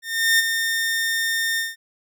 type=tone with ADSR envelope; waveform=sawtooth; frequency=1820 Hz; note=A#6; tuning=42 cents flat; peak=-10 dBFS; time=0.02-1.76 s; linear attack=370 ms; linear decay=22 ms; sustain=-7 dB; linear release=180 ms; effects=none